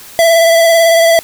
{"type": "tone with vibrato", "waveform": "square", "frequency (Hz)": 665, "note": "E5", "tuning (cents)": 15, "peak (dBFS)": -6, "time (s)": [0.19, 1.19], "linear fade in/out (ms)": 0, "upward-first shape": "sine", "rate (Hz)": 18, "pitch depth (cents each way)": 23, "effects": ["white hiss -34 dBFS RMS until 1.23 s"]}